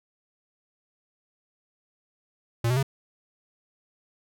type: tone with pitch steps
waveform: square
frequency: 117 / 126.12 / 135.96 Hz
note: A#2 / B2 / C#3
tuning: +7 / +37 / -33 cents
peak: -22 dBFS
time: 2.64-2.829 s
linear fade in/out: 5 ms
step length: 63 ms
effects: none